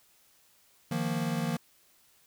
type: chord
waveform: square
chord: Eb suspended second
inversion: none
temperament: equal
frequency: 155.56 / 174.61 / 233.1 Hz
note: Eb3 / F3 / Bb3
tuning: 0 / 0 / 0 cents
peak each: -34 dBFS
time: 0.91-1.57 s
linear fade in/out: 5 ms
effects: white hiss -64 dBFS RMS until 2.26 s